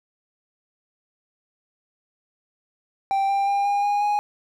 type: tone with pitch steps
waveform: triangle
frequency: 784 / 792.7 / 801.4 / 810.2 / 819.2 / 828.2 Hz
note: G5 / G5 / G5 / G#5 / G#5 / G#5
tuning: 0 / +19 / +38 / -43 / -24 / -5 cents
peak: -17 dBFS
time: 3.11-4.19 s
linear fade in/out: 0 ms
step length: 180 ms
effects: none